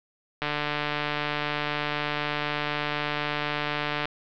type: click train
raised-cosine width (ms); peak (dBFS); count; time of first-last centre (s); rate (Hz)
0.3; -11; 539; 0.42-4.055; 148
effects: low-pass 4000 Hz 12 dB/octave